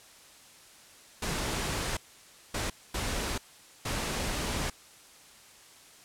pink noise bursts at uneven times, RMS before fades -32 dBFS, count 4, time 1.22-1.97 / 2.54-2.7 / 2.94-3.38 / 3.85-4.7 s, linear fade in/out 5 ms, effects white hiss -54 dBFS RMS until 6.04 s + low-pass 10000 Hz 12 dB/octave

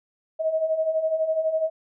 sine beating tone pair, 627 / 639 Hz, D#5 / D#5, +13 / +46 cents, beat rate 12 Hz, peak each -28 / -22 dBFS, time 0.39-1.7 s, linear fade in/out 20 ms, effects none

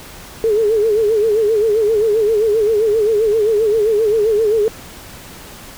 sine tone with vibrato, 432 Hz, A4, 32 cents flat, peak -11 dBFS, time 0.44-4.68 s, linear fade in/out 0 ms, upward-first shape sine, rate 7.6 Hz, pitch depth 97 cents each way, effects pink hiss -36 dBFS RMS until 5.77 s

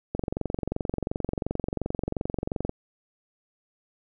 click train, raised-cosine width 2 ms, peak -14 dBFS, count 59, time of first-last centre 0.15-2.694 s, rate 22.8 Hz, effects none

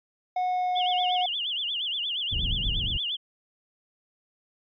triangle tone with pitch glide, 731 to 726.8 Hz, F#5 to F#5, -21 to -31 cents, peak -22 dBFS, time 0.36-1.26 s, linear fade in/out 5 ms, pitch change -10 cents, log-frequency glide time 0.47-0.72 s
sine tone with vibrato, 3135 Hz, G7, 1 cent flat, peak -27 dBFS, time 0.75-3.17 s, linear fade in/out 20 ms, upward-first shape sine, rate 8.5 Hz, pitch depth 200 cents each way
pink low-pass noise, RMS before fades -30 dBFS, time 2.31-2.98 s, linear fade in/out 20 ms, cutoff 130 Hz, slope 12 dB/octave
effects resampled to 11025 Hz

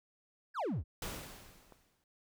triangle exponential sweep, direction down, 1760 to 56.3 Hz, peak -31 dBFS, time 0.54-0.84 s, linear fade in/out 50 ms
pink noise with exponential decay, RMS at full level -39 dBFS, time 1.02-2.04 s, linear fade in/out 2 ms, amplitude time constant 220 ms
clicks, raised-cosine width 1 ms, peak -34 / -40 dBFS, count 2, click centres 1.042 / 1.723 s
effects none

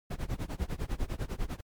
brown noise with tremolo, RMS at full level -30 dBFS, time 0.1-1.61 s, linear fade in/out 10 ms, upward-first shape sine, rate 10 Hz, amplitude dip 95%, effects MP3 96 kbps

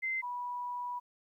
sine tone pair in turn, 2073 / 978.3 Hz, C7 / B5, -17 / -17 cents, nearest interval octave + minor second, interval 1300 cents, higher first, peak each -31 / -35 dBFS, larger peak first, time 0.02-0.22 / 0.22-1 s, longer second, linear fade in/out 20 ms, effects 12-bit

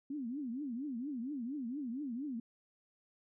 sine tone with vibrato, 261.6 Hz, C4, in tune, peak -37 dBFS, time 0.1-2.4 s, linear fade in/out 5 ms, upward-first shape triangle, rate 4.3 Hz, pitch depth 290 cents each way, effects none

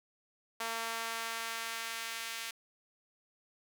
sawtooth tone with high-pass filter sweep, 227.8 Hz, A#3, 40 cents flat, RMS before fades -39 dBFS, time 0.6-2.51 s, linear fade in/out 5 ms, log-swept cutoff 900 to 2200 Hz, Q 0.91, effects none

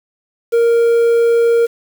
triangle tone with quantisation, 466.2 Hz, A#4, in tune, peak -7 dBFS, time 0.52-1.67 s, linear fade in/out 20 ms, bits 6, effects none

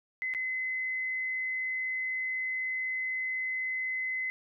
sine tone with dropouts, 2039 Hz, C7, 45 cents flat, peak -30 dBFS, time 0.22-4.3 s, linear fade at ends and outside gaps 0 ms, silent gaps 0.338-0.348 s, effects none

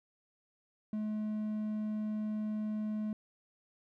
triangle tone, 213.7 Hz, G#3, 50 cents sharp, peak -31 dBFS, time 0.93-3.13 s, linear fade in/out 2 ms, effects none

